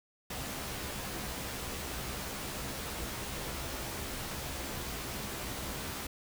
pink noise with comb filter, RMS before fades -39 dBFS, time 0.3-6.07 s, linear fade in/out 5 ms, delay 15 ms, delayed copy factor +0.55, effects none

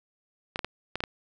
clicks, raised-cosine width 0.3 ms, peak -14 dBFS, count 6, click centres 0.559 / 0.592 / 0.646 / 0.956 / 1.005 / 1.038 s, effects none

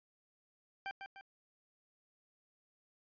20% pulse tone with echo, 784 Hz, G5, in tune, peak -34 dBFS, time 0.86-0.91 s, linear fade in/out 0 ms, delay 150 ms, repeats 2, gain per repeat -6 dB, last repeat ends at 1.21 s, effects resampled to 11025 Hz

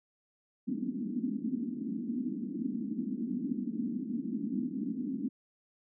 pink band-pass noise, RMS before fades -35 dBFS, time 0.67-5.29 s, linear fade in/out 10 ms, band 210 to 280 Hz, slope 48 dB/octave, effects none

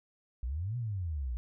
sine exponential two-way sweep, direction up then down, 56.4 to 125.5 to 56.4 Hz, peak -32 dBFS, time 0.43-1.37 s, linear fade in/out 0 ms, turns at 0.77 s, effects none

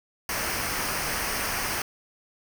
pink noise with comb filter, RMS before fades -29 dBFS, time 0.29-1.82 s, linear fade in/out 2 ms, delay 0.27 ms, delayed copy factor -0.6, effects none

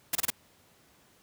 white noise bursts, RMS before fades -27 dBFS, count 4, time 0.13-0.303 s, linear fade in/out 5 ms, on 23 ms, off 27 ms, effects pink hiss -62 dBFS RMS until 1.22 s + high-pass 80 Hz 12 dB/octave

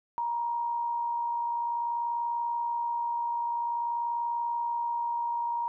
sine tone with amplitude modulation, 943 Hz, A#5, 20 cents sharp, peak -26 dBFS, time 0.18-5.68 s, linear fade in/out 0 ms, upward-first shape sine, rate 60.5 Hz, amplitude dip 35%, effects none

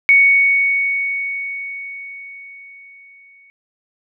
sine tone with exponential decay, 2227 Hz, C#7, 7 cents sharp, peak -6 dBFS, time 0.09-3.5 s, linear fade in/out 0 ms, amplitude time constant 740 ms, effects none

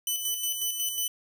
10% pulse tone with tremolo, 2999 Hz, F#7, 23 cents sharp, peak -18 dBFS, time 0.07-1.08 s, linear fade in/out 2 ms, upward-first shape square, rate 5.5 Hz, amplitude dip 45%, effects none

